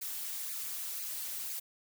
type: noise with flanger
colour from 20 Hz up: blue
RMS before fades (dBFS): -39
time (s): 0.01-1.6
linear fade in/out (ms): 10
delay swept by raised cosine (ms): 0.44 to 6.04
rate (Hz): 2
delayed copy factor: +0.65
effects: none